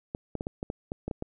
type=clicks; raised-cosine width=2 ms; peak=-19 dBFS; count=10; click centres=0.149 / 0.353 / 0.409 / 0.469 / 0.629 / 0.701 / 0.919 / 1.08 / 1.112 / 1.224 s; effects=none